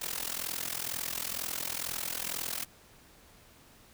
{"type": "noise with amplitude modulation", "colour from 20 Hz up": "white", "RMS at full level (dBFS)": -32, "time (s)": [0.01, 2.65], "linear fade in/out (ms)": 10, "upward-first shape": "sine", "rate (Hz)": 42.1, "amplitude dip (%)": 90, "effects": ["pink hiss -58 dBFS RMS until 3.93 s"]}